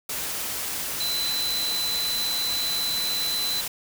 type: tone in noise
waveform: sine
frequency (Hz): 4019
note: B7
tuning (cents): +30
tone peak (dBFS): -25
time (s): 1-3.61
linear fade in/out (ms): 5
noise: white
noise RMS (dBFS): -30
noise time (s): 0.09-3.68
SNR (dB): +2
effects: none